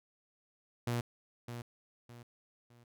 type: tone with echo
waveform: sawtooth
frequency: 119.5 Hz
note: A#2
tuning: 43 cents sharp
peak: -28 dBFS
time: 0.87-1.01 s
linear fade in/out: 5 ms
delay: 610 ms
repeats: 3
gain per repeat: -9 dB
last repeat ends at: 2.84 s
effects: none